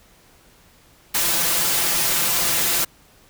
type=noise with comb filter; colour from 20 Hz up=white; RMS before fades=-20 dBFS; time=1.14-2.85 s; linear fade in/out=10 ms; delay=5.9 ms; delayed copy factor=+1; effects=pink hiss -53 dBFS RMS until 3.29 s